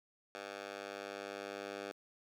10% pulse tone with high-pass filter sweep, 100 Hz, G2, 35 cents sharp, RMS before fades -45 dBFS, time 0.35-1.92 s, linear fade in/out 0 ms, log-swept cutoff 620 to 410 Hz, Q 0.89, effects low-pass 6000 Hz 12 dB/octave + 11-bit

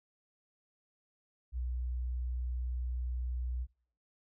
sine tone, 61.74 Hz, B1, in tune, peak -32 dBFS, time 1.52-3.67 s, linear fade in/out 50 ms, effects noise-tail reverb RT60 0.6 s tail -25 dB re dry + tanh soft clip ceiling -28 dBFS

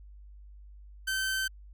sawtooth tone, 1543 Hz, G6, 28 cents flat, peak -25 dBFS, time 1.07-1.48 s, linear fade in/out 10 ms, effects added 50 Hz sine -47 dBFS peak until 1.73 s

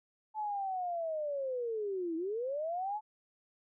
sine linear two-way sweep, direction down then up, 871 to 317.7 to 871 Hz, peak -33 dBFS, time 0.34-3.01 s, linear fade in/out 50 ms, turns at 2.16 s, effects none

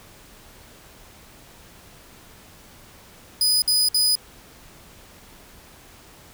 sawtooth tone bursts, 4978 Hz, D#8, in tune, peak -14 dBFS, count 3, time 3.41-4.154 s, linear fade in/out 2 ms, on 210 ms, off 57 ms, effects pink hiss -48 dBFS RMS until 6.33 s

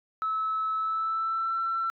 sine tone with pitch glide, 1300 to 1344.3 Hz, E6 to E6, -24 to +34 cents, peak -25 dBFS, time 0.22-1.9 s, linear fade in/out 0 ms, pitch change +58 cents, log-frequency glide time 0.76-1.56 s, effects tanh soft clip ceiling -21 dBFS

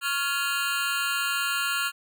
25% pulse tone with amplitude modulation, 1396.9 Hz, F6, in tune, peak -17 dBFS, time 0.01-1.92 s, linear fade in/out 50 ms, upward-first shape sine, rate 296 Hz, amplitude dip 95%, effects none

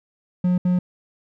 triangle tone bursts at uneven times, 180 Hz, F#3, 47 cents flat, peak -14 dBFS, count 2, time 0.44-0.58 / 0.65-0.79 s, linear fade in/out 5 ms, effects none

